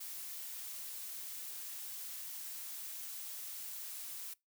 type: noise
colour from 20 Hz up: blue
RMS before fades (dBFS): -45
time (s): 0-4.34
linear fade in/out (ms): 10
effects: noise-tail reverb RT60 0.2 s tail -23 dB re dry